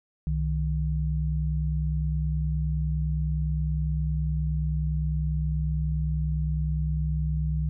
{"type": "tone pair together", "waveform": "sine", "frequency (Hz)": [64.91, 154.6], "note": ["C2", "D#3"], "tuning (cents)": [-13, -11], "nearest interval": "octave + minor third", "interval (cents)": 1502, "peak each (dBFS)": [-26, -27], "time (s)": [0.27, 7.69], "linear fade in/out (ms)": 0, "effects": []}